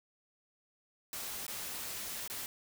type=noise with dropouts; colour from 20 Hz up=white; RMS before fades=-41 dBFS; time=1.13-2.46 s; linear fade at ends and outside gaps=1 ms; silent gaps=1.466-1.48 / 2.277-2.299 s; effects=none

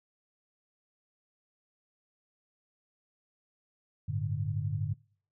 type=chord; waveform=sine; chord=G suspended second; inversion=none; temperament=equal; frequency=98 / 110 / 146.83 Hz; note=G2 / A2 / D3; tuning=0 / 0 / 0 cents; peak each=-34 dBFS; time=4.08-4.94 s; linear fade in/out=10 ms; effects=noise-tail reverb RT60 0.5 s tail -24 dB re dry

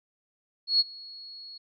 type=tone with ADSR envelope; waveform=sine; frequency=4337 Hz; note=C#8; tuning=39 cents flat; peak=-17 dBFS; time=0.67-1.58 s; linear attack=130 ms; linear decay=28 ms; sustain=-24 dB; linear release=9 ms; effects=none

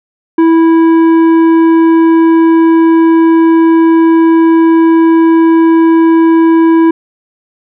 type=tone with tanh clipping; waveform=sine; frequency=328.1 Hz; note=E4; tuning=8 cents flat; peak=-5 dBFS; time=0.38-6.91 s; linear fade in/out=5 ms; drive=10 dB; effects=none

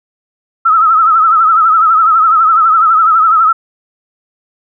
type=tone with vibrato; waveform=sine; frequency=1301 Hz; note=E6; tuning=23 cents flat; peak=-5 dBFS; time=0.65-3.53 s; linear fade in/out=10 ms; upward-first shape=triangle; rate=12 Hz; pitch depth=93 cents each way; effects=none

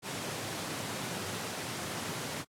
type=high-pass noise; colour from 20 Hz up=pink; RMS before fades=-38 dBFS; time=0.02-2.45 s; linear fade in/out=50 ms; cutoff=100 Hz; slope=48 dB/octave; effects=low-pass 11000 Hz 12 dB/octave + AAC 64 kbps

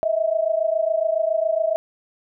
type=tone pair together; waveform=sine; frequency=632.8 / 660 Hz; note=D#5 / E5; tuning=+29 / +2 cents; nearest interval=minor second; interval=73 cents; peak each=-21 dBFS; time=0.03-1.76 s; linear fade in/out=0 ms; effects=none

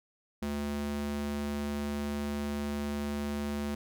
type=tone with high-pass filter; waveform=square; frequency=72.4 Hz; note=D2; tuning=24 cents flat; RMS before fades=-34 dBFS; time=0.42-3.75 s; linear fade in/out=5 ms; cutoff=150 Hz; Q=9; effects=none

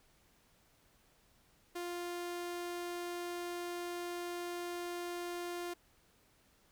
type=tone; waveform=sawtooth; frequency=350 Hz; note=F4; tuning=4 cents sharp; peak=-35 dBFS; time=1.75-5.74 s; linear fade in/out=10 ms; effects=pink hiss -69 dBFS RMS until 6.71 s

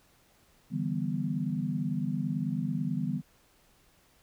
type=chord; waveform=sine; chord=E minor seventh; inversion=third; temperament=equal with one note detuned; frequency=146.83 / 164.81 / 196 / 245.7 Hz; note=D3 / E3 / G3 / B3; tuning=0 / 0 / 0 / -9 cents; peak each=-34 dBFS; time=0.7-3.22 s; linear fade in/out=50 ms; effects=pink hiss -64 dBFS RMS until 4.22 s

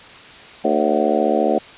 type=harmonic tone with a mistuned harmonic; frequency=74.7 Hz; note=D2; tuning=30 cents sharp; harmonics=3 / 4 / 5 / 6 / 7 / 8 / 9 / 10; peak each=-23 / -23 / -23 / -23 / -23 / -23 / -23 / -23 dBFS; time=0.64-1.59 s; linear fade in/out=10 ms; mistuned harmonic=8; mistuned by=-59 cents; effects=white hiss -40 dBFS RMS until 1.77 s + resampled to 8000 Hz

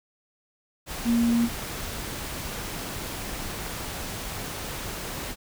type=tone in noise; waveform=sine; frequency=234.4 Hz; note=A#3; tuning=10 cents sharp; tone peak=-19 dBFS; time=1.04-1.49 s; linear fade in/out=50 ms; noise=pink; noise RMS=-34 dBFS; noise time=0.86-5.36 s; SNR=+12 dB; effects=none

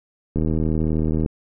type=click train; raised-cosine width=3 ms; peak=-10 dBFS; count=72; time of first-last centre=0.36-1.261 s; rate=78.8 Hz; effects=none

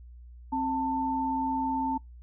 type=tone pair together; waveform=sine; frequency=264.7 / 891 Hz; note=C4 / A5; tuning=+20 / +22 cents; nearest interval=octave + major sixth; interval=2102 cents; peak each=-30 / -28 dBFS; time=0.52-1.98 s; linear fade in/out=10 ms; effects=noise-tail reverb RT60 0.2 s tail -26 dB re dry + added 60 Hz sine -45 dBFS peak until 2.22 s

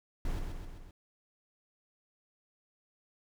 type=noise with echo; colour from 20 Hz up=brown; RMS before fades=-33 dBFS; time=0.25-0.39 s; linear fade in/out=2 ms; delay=130 ms; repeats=4; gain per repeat=-4 dB; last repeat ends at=0.91 s; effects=none

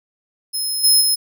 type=tone with level steps; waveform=20% pulse; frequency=5150 Hz; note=E8; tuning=41 cents flat; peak=-15 / -5 / -9 dBFS; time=0.53-1.16 s; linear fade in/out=20 ms; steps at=0.83 / 1 s; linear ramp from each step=20 ms; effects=none

